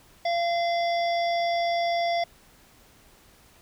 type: harmonic tone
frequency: 686 Hz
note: F5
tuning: 31 cents flat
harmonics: 1 / 3 / 5 / 7 / 8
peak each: -23 / -33 / -37 / -40 / -41 dBFS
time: 0.25-2.24 s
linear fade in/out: 5 ms
effects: pink hiss -56 dBFS RMS until 3.61 s